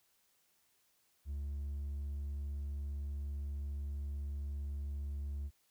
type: tone with hard clipping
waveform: sine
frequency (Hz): 71.2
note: C#2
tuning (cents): +47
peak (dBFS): -38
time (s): 1.25-5.51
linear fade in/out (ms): 50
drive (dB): 2
effects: white hiss -74 dBFS RMS until 5.7 s